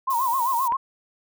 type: tone with vibrato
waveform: sine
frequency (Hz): 1000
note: B5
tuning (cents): +21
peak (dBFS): -20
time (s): 0.07-0.77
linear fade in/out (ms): 10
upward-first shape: sine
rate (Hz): 7.6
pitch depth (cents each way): 140
type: noise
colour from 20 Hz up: violet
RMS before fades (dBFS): -33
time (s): 0.1-0.68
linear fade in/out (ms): 5
type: click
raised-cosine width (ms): 0.5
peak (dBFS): -20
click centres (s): 0.722
effects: none